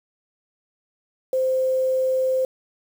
sine tone with quantisation, 520 Hz, C5, 11 cents flat, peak -18 dBFS, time 1.33-2.45 s, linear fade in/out 2 ms, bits 7, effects none

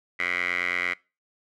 10% pulse tone with band-pass filter, 88.9 Hz, F2, 31 cents sharp, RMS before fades -27 dBFS, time 0.19-0.94 s, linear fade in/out 10 ms, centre 2000 Hz, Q 9, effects noise-tail reverb RT60 0.3 s tail -24 dB re dry

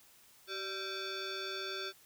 sine tone with frequency modulation, 1568 Hz, G6, in tune, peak -37 dBFS, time 0.47-1.93 s, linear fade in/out 50 ms, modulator 976 Hz, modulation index 3.4, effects white hiss -62 dBFS RMS until 2.05 s

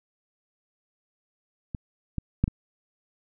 clicks, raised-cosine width 5 ms, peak -19 / -16 / -8 / -16 dBFS, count 4, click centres 1.748 / 2.183 / 2.44 / 2.479 s, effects none

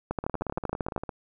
two click trains, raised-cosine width 1 ms, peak -19 / -14 dBFS, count 16 / 12, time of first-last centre 0.24-1.092 / 0.11-0.963 s, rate 17.6 / 12.9 Hz, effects none

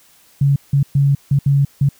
sine tone bursts at uneven times, 140 Hz, C#3, 18 cents sharp, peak -10 dBFS, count 6, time 0.41-0.56 / 0.73-0.83 / 0.95-1.15 / 1.31-1.39 / 1.46-1.65 / 1.81-1.89 s, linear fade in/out 5 ms, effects white hiss -51 dBFS RMS until 1.99 s

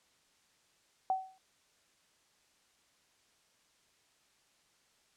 sine tone with exponential decay, 758 Hz, F#5, 42 cents sharp, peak -25 dBFS, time 1.1-1.38 s, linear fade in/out 1 ms, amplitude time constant 60 ms, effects white hiss -70 dBFS RMS until 5.16 s + low-pass 8000 Hz 12 dB/octave

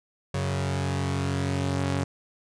sawtooth tone pair together, 92.5 / 138.59 Hz, F#2 / C#3, 0 / 0 cents, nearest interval perfect fifth, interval 700 cents, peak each -24 dBFS, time 0.34-2.04 s, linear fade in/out 5 ms, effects resampled to 22050 Hz

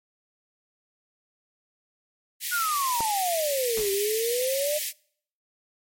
white high-pass noise, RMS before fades -30 dBFS, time 2.4-4.93 s, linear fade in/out 50 ms, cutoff 1800 Hz, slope 96 dB/octave
sine exponential two-way sweep, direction down then up, 1480 to 388.2 to 612 Hz, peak -24 dBFS, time 2.51-4.79 s, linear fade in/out 20 ms, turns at 3.91 s
click, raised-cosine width 1 ms, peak -17 dBFS, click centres 3.006 s
pink noise with exponential decay, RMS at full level -36 dBFS, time 3.77-4.08 s, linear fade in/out 1 ms, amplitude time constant 67 ms
effects noise-tail reverb RT60 0.6 s tail -25 dB re dry + MP3 64 kbps

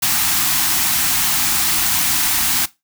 white band-stop noise, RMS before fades -17 dBFS, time 0.02-2.66 s, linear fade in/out 10 ms, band 350 to 690 Hz, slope 96 dB/octave, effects noise-tail reverb RT60 0.2 s tail -18 dB re dry

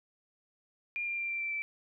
sine tone with pitch steps, 2401 / 2386 / 2371 / 2356 / 2341 / 2326 Hz, D7 / D7 / D7 / D7 / D7 / D7, +38 / +27 / +16 / +5 / -6 / -17 cents, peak -32 dBFS, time 0.96-1.62 s, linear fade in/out 0 ms, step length 110 ms, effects none

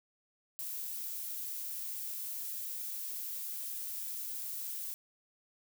violet noise, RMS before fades -40 dBFS, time 0.59-4.94 s, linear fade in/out 0 ms, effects none

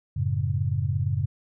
sine chord, F# minor, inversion none, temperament equal, 92.5 / 110 / 138.59 Hz, F#2 / A2 / C#3, 0 / 0 / 0 cents, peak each -27 dBFS, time 0.16-1.26 s, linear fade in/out 10 ms, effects none

